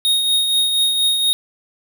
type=tone with tremolo; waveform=square; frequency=3729 Hz; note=A#7; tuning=in tune; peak=-13 dBFS; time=0.05-1.33 s; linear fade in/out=0 ms; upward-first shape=triangle; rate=4.2 Hz; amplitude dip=45%; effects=none